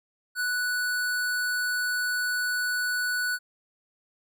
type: tone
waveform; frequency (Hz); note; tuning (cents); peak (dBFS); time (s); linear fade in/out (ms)
square; 1480; F#6; 0; -26; 0.35-3.39; 50
effects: none